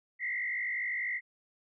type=tone with frequency modulation; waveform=sine; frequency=2016 Hz; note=B6; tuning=35 cents sharp; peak=-31 dBFS; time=0.19-1.21 s; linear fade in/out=50 ms; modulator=52.2 Hz; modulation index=2.1; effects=none